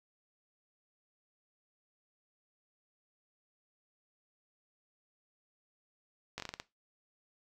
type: slowing click train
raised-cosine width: 0.2 ms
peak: -22 dBFS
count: 7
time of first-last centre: 6.38-6.599 s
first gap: 19 ms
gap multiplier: 1.26
effects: noise-tail reverb RT60 0.2 s tail -17 dB re dry